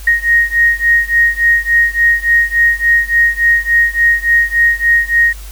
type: beating tone pair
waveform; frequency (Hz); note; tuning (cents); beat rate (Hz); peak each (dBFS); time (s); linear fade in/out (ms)
sine; 1868 / 1871.5; A#6 / A#6; +3 / +6; 3.5; -11 / -12; 0.07-5.33; 5
effects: added 50 Hz sine -27 dBFS peak until 5.51 s + white hiss -37 dBFS RMS until 5.51 s